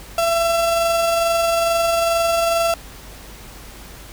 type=tone with amplitude modulation; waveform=35% pulse; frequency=672 Hz; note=E5; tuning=33 cents sharp; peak=-13 dBFS; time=0.18-2.74 s; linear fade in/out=2 ms; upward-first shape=sine; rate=22.3 Hz; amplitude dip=25%; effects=added 50 Hz sine -40 dBFS peak until 4.12 s + pink hiss -40 dBFS RMS until 4.12 s